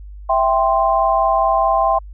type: chord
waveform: sine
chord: C major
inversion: first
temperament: equal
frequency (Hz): 659.3 / 784 / 1046.5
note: E5 / G5 / C6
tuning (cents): 0 / 0 / 0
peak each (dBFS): -17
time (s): 0.29-1.99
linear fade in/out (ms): 10
effects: added 50 Hz sine -32 dBFS peak until 2.13 s